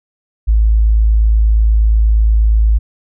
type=tone; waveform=sine; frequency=54.2 Hz; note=A1; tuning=25 cents flat; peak=-7 dBFS; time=0.47-2.79 s; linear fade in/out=20 ms; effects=none